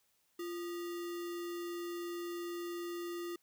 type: tone with sample-and-hold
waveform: sine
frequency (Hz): 346.1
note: F4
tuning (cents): -16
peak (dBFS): -38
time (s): 0.39-3.36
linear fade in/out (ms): 5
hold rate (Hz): 1575
effects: white hiss -75 dBFS RMS until 3.42 s